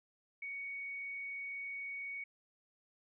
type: tone with frequency modulation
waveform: sine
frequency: 2234 Hz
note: C#7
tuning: 13 cents sharp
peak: -40 dBFS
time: 0.42-2.24 s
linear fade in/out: 5 ms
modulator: 37.9 Hz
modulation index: 0.31
effects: none